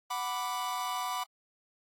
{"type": "chord", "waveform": "45% pulse", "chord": "B minor", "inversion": "second", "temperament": "equal", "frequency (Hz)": [740, 987.8, 1174.7], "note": ["F#5", "B5", "D6"], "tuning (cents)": [0, 0, 0], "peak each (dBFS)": [-38, -35, -37], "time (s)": [0.1, 1.24], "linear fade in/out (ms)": 10, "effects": ["AAC 48 kbps"]}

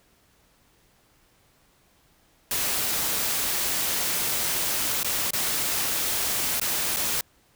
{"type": "noise with dropouts", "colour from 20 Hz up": "white", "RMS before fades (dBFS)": -26, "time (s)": [2.51, 7.21], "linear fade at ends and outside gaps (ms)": 2, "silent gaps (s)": [[5.032, 5.045], [5.307, 5.333], [6.599, 6.614], [6.963, 6.968]], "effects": ["pink hiss -62 dBFS RMS until 7.55 s"]}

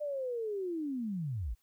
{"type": "linear sweep", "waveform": "sine", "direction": "down", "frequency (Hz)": [602, 43.65], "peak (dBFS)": -33, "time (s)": [0, 1.55], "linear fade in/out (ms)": 20, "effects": ["white hiss -75 dBFS RMS until 1.62 s"]}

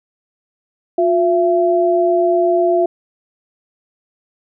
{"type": "tone pair together", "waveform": "sine", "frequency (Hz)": [356.5, 673], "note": ["F4", "E5"], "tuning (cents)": [36, 36], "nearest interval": "major seventh", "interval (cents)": 1100, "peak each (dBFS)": -14, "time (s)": [0.98, 2.86], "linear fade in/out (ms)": 5, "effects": []}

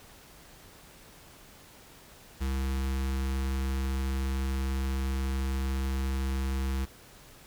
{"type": "tone with notch filter", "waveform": "square", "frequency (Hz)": 66.5, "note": "C2", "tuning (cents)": 29, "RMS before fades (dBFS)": -30, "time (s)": [2.4, 6.86], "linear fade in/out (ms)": 20, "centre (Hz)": 610, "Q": 1.8, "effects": ["pink hiss -53 dBFS RMS until 7.46 s"]}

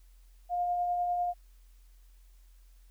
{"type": "tone with tremolo", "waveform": "sine", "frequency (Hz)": 708, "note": "F5", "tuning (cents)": 23, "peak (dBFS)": -26, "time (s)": [0.49, 1.34], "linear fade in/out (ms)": 50, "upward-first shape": "triangle", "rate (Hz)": 10, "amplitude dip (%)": 30, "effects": ["added 43 Hz sine -54 dBFS peak until 2.9 s", "white hiss -70 dBFS RMS until 2.9 s"]}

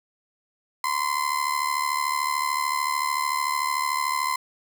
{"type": "tone with amplitude modulation", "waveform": "35% pulse", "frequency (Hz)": 1031, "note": "C6", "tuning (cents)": -26, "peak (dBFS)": -18, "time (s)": [0.84, 4.36], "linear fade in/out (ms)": 2, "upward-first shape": "sine", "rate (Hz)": 73.5, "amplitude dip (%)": 75, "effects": []}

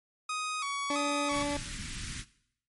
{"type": "tone with vibrato", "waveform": "sawtooth", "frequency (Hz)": 1186, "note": "D6", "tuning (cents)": 17, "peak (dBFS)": -28, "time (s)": [0.29, 1.43], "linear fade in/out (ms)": 5, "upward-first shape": "square", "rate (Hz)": 1.5, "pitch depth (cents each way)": 91}
{"type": "tone", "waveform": "20% pulse", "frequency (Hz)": 288.4, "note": "D4", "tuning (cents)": -31, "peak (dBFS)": -25, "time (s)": [0.9, 1.57], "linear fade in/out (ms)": 2}
{"type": "band-stop noise", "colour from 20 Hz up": "pink", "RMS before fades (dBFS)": -39, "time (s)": [1.3, 2.25], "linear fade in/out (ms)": 50, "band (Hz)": [250, 1500], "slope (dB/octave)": 24}
{"effects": ["noise-tail reverb RT60 0.7 s tail -18 dB re dry", "MP3 48 kbps"]}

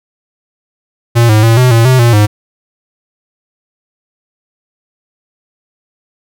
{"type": "tone with pitch steps", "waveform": "square", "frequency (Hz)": [117.6, 107.7, 114.3, 126.6, 115, 129.1, 118.3, 104.8], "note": ["A#2", "A2", "A#2", "B2", "A#2", "C3", "A#2", "G#2"], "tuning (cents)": [16, -37, -34, 43, -23, -23, 26, 16], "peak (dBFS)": -5, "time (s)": [1.15, 2.27], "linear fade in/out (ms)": 20, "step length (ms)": 140, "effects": []}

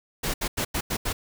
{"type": "noise bursts at uneven times", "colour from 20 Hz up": "pink", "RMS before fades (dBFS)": -27, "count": 6, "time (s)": [[0.23, 0.34], [0.41, 0.48], [0.57, 0.65], [0.74, 0.81], [0.9, 0.97], [1.05, 1.13]], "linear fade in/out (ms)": 10, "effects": []}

